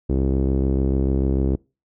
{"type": "tone with low-pass filter", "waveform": "sawtooth", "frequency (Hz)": 66.8, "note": "C2", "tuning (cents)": 36, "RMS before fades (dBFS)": -20, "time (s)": [0.09, 1.56], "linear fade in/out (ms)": 10, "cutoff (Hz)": 370, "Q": 2.4, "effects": ["noise-tail reverb RT60 0.3 s tail -26 dB re dry"]}